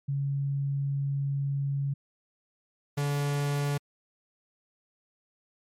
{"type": "tone pair in turn", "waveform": ["sine", "45% pulse"], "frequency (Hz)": [139.5, 143.59], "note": ["C#3", "D3"], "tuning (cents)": [11, -39], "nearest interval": "minor second", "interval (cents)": 50, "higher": "second", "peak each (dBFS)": [-26, -26], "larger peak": "neither", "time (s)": [[0.08, 1.94], [2.97, 3.78]], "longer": "first", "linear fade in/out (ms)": 10, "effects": ["MP3 64 kbps"]}